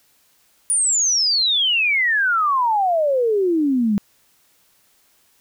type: exponential sweep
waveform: sine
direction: down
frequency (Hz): 9690 to 197.3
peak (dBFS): -15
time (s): 0.7-3.98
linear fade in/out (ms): 0
effects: white hiss -59 dBFS RMS until 5.4 s